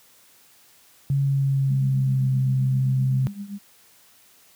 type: tone with pitch glide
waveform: sine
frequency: 138.59 to 131.57 Hz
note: C#3 to C3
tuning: 0 to +10 cents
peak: -18 dBFS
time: 1.1-3.27 s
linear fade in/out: 0 ms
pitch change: -90 cents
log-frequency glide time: 1.21-2.32 s
type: tone with tremolo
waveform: sine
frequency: 201.3 Hz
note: G3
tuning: 46 cents sharp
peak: -28 dBFS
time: 1.69-3.59 s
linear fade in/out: 20 ms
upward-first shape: triangle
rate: 7.7 Hz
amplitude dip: 85%
effects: white hiss -55 dBFS RMS until 4.55 s + high-pass 60 Hz 12 dB/octave